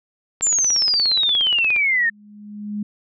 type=click train; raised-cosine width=0.3 ms; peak=-15 dBFS; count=24; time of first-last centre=0.41-1.763 s; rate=17 Hz
type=exponential sweep; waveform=sine; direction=down; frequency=7420 to 1794 Hz; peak=-15 dBFS; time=0.42-2.1 s; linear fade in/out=10 ms
type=tone with exponential growth; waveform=sine; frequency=208 Hz; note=G#3; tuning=3 cents sharp; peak=-21 dBFS; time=1.77-2.83 s; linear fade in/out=5 ms; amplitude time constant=230 ms
effects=none

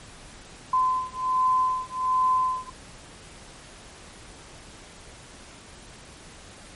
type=beating tone pair; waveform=sine; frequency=1024 / 1025.3 Hz; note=C6 / C6; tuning=-38 / -35 cents; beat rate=1.3 Hz; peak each=-24 dBFS; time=0.73-2.7 s; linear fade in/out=5 ms; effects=pink hiss -46 dBFS RMS until 6.75 s + MP3 48 kbps

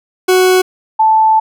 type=tone pair in turn; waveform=40% pulse / sine; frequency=370 / 877.5 Hz; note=F#4 / A5; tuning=0 / -5 cents; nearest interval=octave + minor third; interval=1495 cents; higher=second; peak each=-6 dBFS; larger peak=neither; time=0.28-0.62 / 0.99-1.4 s; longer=second; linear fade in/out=10 ms; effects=none

